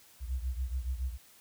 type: beating tone pair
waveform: sine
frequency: 61.74 / 68.84 Hz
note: B1 / C#2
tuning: 0 / -11 cents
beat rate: 7.1 Hz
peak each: -33 / -37 dBFS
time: 0.2-1.18 s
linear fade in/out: 50 ms
effects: white hiss -59 dBFS RMS until 1.4 s